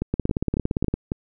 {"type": "two click trains", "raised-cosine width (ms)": 3, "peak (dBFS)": [-11, -9], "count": [5, 15], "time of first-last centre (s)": [[0.02, 1.119], [0.14, 0.94]], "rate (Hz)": [3.64, 17.5], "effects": []}